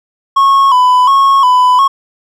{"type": "tone with vibrato", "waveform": "triangle", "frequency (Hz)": 1046.5, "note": "C6", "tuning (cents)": 0, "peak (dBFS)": -3, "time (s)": [0.36, 1.88], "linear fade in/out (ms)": 10, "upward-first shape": "square", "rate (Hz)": 1.4, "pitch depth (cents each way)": 79, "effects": []}